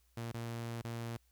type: tone with dropouts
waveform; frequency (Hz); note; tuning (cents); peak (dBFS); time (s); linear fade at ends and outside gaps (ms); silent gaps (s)
sawtooth; 116.54; A#2; 0; -35; 0.17-1.17; 5; 0.32-0.342 / 0.818-0.844
effects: added 60 Hz sine -69 dBFS peak until 1.31 s + white hiss -75 dBFS RMS until 1.31 s